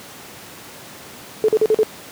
sine tone bursts, 434.4 Hz, A4, 22 cents flat, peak -11 dBFS, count 5, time 1.44-1.832 s, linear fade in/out 0 ms, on 44 ms, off 43 ms, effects pink hiss -38 dBFS RMS until 2.11 s + high-pass 150 Hz 12 dB/octave

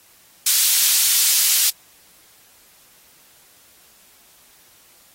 pink high-pass noise, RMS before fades -17 dBFS, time 0.46-1.7 s, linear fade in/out 5 ms, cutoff 4600 Hz, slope 12 dB/octave, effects white hiss -52 dBFS RMS until 5.14 s + AAC 48 kbps

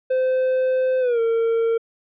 triangle tone with pitch glide, 516 to 457.1 Hz, C5 to A#4, -24 to -34 cents, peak -15 dBFS, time 0.1-1.78 s, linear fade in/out 10 ms, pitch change -210 cents, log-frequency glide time 1-1.2 s, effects resampled to 8000 Hz

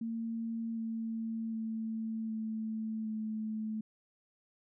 sine tone with pitch steps, 227.8 / 225.2 / 222.6 / 220 / 217.5 Hz, A#3 / A3 / A3 / A3 / A3, -40 / +40 / +20 / 0 / -20 cents, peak -34 dBFS, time 0.01-3.81 s, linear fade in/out 5 ms, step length 760 ms, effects none

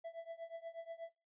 triangle tone with tremolo, 664 Hz, E5, 12 cents sharp, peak -39 dBFS, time 0.04-1.1 s, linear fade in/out 10 ms, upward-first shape triangle, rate 8.3 Hz, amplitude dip 95%, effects noise-tail reverb RT60 0.3 s tail -23 dB re dry + resampled to 8000 Hz

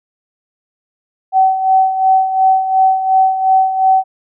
sine tone with tremolo, 761 Hz, F#5, 48 cents sharp, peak -6 dBFS, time 1.32-4.04 s, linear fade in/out 50 ms, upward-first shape sine, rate 2.8 Hz, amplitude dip 65%, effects none

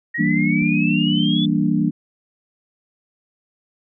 sine exponential sweep, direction up, 1864.7 to 3489 Hz, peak -22 dBFS, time 0.14-1.46 s, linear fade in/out 10 ms
sine chord, E half-diminished seventh, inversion none, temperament equal, 164.81 / 196 / 233.1 / 293.7 Hz, E3 / G3 / Bb3 / D4, 0 / 0 / 0 / 0 cents, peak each -21 dBFS, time 0.18-1.91 s, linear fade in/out 20 ms
click, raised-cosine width 3 ms, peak -24 dBFS, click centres 0.622 s
effects none

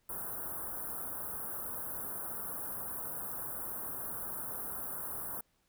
white band-stop noise, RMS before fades -40 dBFS, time 0.09-5.41 s, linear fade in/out 5 ms, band 1500 to 10000 Hz, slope 48 dB/octave, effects pink hiss -75 dBFS RMS until 5.68 s

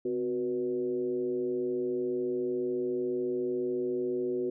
sine tone with frequency modulation, 370 Hz, F#4, in tune, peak -28 dBFS, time 0.05-4.5 s, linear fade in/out 5 ms, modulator 114 Hz, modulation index 0.76, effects none

